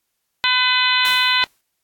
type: harmonic tone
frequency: 504 Hz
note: B4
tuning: 35 cents sharp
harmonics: 2 / 3 / 4 / 5 / 6 / 7 / 8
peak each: -22 / -22 / -22 / -22 / -22 / -22 / -22 dBFS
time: 0.44-1.44 s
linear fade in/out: 0 ms
type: noise with exponential decay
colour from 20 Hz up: white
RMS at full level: -28 dBFS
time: 1.05-1.61 s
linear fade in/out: 0 ms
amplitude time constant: 120 ms
effects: white hiss -73 dBFS RMS until 1.83 s + AAC 64 kbps